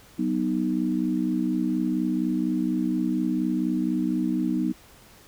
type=chord; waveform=sine; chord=B major; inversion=second; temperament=equal with one note detuned; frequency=187.58 / 246.9 / 311.1 Hz; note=F#3 / B3 / D#4; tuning=+24 / 0 / 0 cents; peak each=-28 / -26 / -26 dBFS; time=0.18-4.73 s; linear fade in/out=20 ms; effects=pink hiss -52 dBFS RMS until 5.27 s